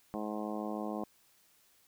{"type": "harmonic tone", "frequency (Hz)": 106.2, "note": "G#2", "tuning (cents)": 39, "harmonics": [2, 3, 4, 5, 6, 7, 8, 9, 10], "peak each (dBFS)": [-39, -41, -45, -44, -45, -44, -49, -52, -48], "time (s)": [0.14, 1.04], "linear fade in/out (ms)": 0, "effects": ["white hiss -67 dBFS RMS until 1.87 s"]}